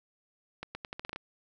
accelerating click train, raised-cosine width 0.3 ms, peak -22 dBFS, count 9, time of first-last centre 0.63-1.16 s, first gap 120 ms, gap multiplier 0.82, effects none

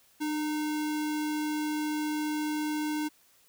sine tone with sample-and-hold, 302.4 Hz, D#4, 49 cents flat, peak -28 dBFS, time 0.2-3.09 s, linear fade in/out 20 ms, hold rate 1225 Hz, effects white hiss -63 dBFS RMS until 3.48 s

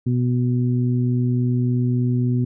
harmonic tone, 123.47 Hz, B2, in tune, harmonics 1 / 2 / 3, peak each -18 / -22 / -32 dBFS, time 0.06-2.45 s, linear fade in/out 10 ms, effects none

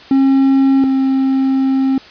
triangle tone pair in turn, 270 / 266.6 Hz, C#4 / C4, -45 / +33 cents, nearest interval unison, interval 22 cents, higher first, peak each -6 / -9 dBFS, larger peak first, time 0.11-0.84 / 0.84-1.98 s, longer second, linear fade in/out 2 ms, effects white hiss -38 dBFS RMS until 2.1 s + resampled to 11025 Hz

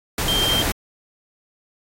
sine tone in noise, 3165 Hz, G7, 16 cents sharp, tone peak -19 dBFS, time 0.28-0.62 s, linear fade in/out 2 ms, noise pink, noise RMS -23 dBFS, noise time 0.18-0.72 s, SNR +1 dB, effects AAC 48 kbps

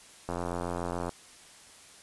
click train, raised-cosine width 1 ms, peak -19 dBFS, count 71, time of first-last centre 0.29-1.093 s, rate 87.2 Hz, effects white hiss -53 dBFS RMS until 2.02 s + resampled to 24000 Hz

